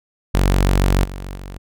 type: tone with level steps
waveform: sawtooth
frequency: 46.96 Hz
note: F#1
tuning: 26 cents sharp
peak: -9 / -24 / -27 dBFS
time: 0.34-1.58 s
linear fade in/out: 10 ms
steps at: 1.04 / 1.36 s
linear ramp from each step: 10 ms
effects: none